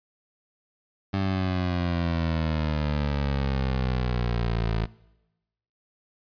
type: exponential sweep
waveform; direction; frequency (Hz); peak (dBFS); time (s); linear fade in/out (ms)
20% pulse; down; 98 to 54.4; -19; 1.13-4.86; 10
effects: noise-tail reverb RT60 1.0 s tail -22 dB re dry + resampled to 11025 Hz